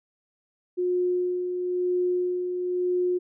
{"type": "tone with tremolo", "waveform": "sine", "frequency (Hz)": 359.9, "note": "F#4", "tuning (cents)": -48, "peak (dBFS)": -21, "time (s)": [0.77, 3.19], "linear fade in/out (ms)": 20, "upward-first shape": "sine", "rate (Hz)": 1, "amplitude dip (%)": 45, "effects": []}